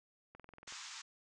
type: click train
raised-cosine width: 0.5 ms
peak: -39 dBFS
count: 9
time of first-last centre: 0.35-0.724 s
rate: 21.4 Hz
type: band-pass noise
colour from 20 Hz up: white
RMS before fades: -49 dBFS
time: 0.67-1.02 s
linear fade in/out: 10 ms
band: 900 to 7200 Hz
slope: 48 dB/octave
effects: resampled to 22050 Hz